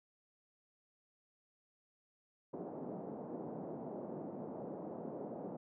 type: band-pass noise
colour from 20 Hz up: pink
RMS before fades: -45 dBFS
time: 2.53-5.57 s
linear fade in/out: 10 ms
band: 180 to 720 Hz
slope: 24 dB/octave
effects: none

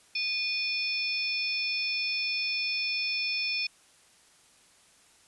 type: harmonic tone with a mistuned harmonic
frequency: 880 Hz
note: A5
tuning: in tune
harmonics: 3 / 4 / 5 / 6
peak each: -30 / -40 / -38 / -32 dBFS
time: 0.15-3.67 s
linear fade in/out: 5 ms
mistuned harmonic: 3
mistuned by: -120 cents
effects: white hiss -60 dBFS RMS until 5.27 s + resampled to 24000 Hz

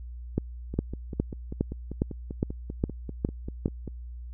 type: two click trains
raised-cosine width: 3 ms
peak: -11 / -22 dBFS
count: 9 / 17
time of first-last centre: 0.38-3.659 / 0.74-3.877 s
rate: 2.44 / 5.1 Hz
effects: added 60 Hz sine -37 dBFS peak until 4.33 s

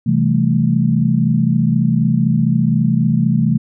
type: chord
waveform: sine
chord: A minor seventh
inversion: first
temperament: equal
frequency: 130.81 / 164.81 / 196 / 220 Hz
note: C3 / E3 / G3 / A3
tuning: 0 / 0 / 0 / 0 cents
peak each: -17 / -16 / -21 / -16 dBFS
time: 0.06-3.58 s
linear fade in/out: 10 ms
effects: none

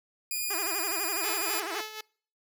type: tone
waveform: 5% pulse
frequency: 2444 Hz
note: D#7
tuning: 32 cents flat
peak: -20 dBFS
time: 0.31-1.6 s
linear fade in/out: 2 ms
type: tone with vibrato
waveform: 10% pulse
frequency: 364.6 Hz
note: F#4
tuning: 25 cents flat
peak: -25 dBFS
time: 0.5-1.81 s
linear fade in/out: 5 ms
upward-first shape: sine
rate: 12 Hz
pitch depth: 220 cents each way
type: tone with tremolo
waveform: 5% pulse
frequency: 432.3 Hz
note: A4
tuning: 31 cents flat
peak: -22 dBFS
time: 1.23-2.01 s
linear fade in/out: 5 ms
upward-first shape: sine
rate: 4 Hz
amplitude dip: 65%
effects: noise-tail reverb RT60 0.5 s tail -25 dB re dry

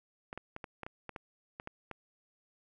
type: clicks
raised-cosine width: 0.5 ms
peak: -26 dBFS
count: 11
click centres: 0.329 / 0.376 / 0.564 / 0.642 / 0.833 / 0.865 / 1.093 / 1.162 / 1.599 / 1.674 / 1.913 s
effects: none

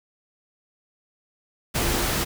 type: tone in noise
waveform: sine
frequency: 344.8 Hz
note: F4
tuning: 22 cents flat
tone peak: -32 dBFS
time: 1.81-2.07 s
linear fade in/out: 20 ms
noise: pink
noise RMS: -24 dBFS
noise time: 1.74-2.25 s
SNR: -11 dB
effects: none

